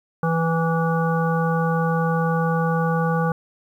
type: harmonic tone with a mistuned harmonic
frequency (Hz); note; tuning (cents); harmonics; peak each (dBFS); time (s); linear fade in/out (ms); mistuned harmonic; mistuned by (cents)
164.81; E3; 0; 1 / 3 / 5 / 7 / 9; -20 / -25 / -27 / -28 / -30; 0.23-3.32; 2; 9; -28
effects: 9-bit